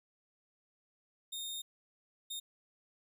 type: tone bursts at uneven times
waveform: sawtooth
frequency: 3674 Hz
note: A#7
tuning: 26 cents flat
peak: -36 dBFS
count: 2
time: 1.32-1.62 / 2.3-2.4 s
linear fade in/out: 10 ms
effects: none